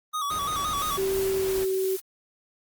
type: tone with vibrato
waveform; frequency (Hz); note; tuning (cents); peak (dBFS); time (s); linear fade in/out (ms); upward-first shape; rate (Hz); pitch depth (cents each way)
square; 1190; D6; +22; -27; 0.13-0.98; 20; square; 5.8; 77
type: noise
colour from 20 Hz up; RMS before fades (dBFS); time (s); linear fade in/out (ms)
pink; -37; 0.3-1.65; 10
type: noise with tremolo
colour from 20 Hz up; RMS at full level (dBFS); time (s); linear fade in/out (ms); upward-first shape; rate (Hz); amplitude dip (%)
blue; -36; 0.77-2.01; 20; sine; 2.9; 25
type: tone with pitch glide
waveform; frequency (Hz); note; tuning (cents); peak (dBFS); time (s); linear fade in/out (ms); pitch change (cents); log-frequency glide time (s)
sine; 385.8 to 379.8; G4 to F#4; -28 to +45; -23; 0.97-1.97; 20; -27; 1.22-1.67
effects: Opus 32 kbps